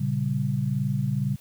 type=chord; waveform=sine; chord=G diminished; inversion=first; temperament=equal; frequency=116.54 / 138.59 / 196 Hz; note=Bb2 / Db3 / G3; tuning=0 / 0 / 0 cents; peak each=-29 / -25 / -29 dBFS; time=0-1.36 s; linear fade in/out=10 ms; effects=white hiss -55 dBFS RMS until 1.4 s